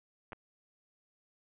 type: clicks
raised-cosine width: 0.5 ms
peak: -29 dBFS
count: 2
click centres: 0.322 / 0.331 s
effects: resampled to 8000 Hz